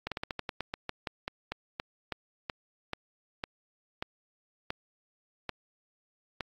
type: slowing click train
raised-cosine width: 0.3 ms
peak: -17 dBFS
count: 22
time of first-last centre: 0.07-6.408 s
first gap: 47 ms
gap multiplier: 1.16
effects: AAC 64 kbps